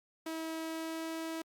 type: tone with pitch glide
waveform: sawtooth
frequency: 322.5 to 324.6 Hz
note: E4 to E4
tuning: -38 to -27 cents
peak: -33 dBFS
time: 0.26-1.42 s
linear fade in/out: 5 ms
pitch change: +11 cents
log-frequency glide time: 0.59-1.09 s
effects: Opus 48 kbps